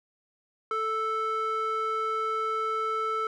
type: tone with band-pass filter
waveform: square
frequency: 440 Hz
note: A4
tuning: in tune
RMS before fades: -29 dBFS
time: 0.71-3.27 s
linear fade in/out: 2 ms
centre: 1100 Hz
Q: 9.3
effects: none